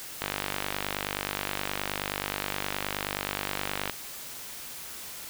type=click train; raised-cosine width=0.3 ms; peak=-12 dBFS; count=183; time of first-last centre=0.22-3.897 s; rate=49.5 Hz; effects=white hiss -41 dBFS RMS until 5.29 s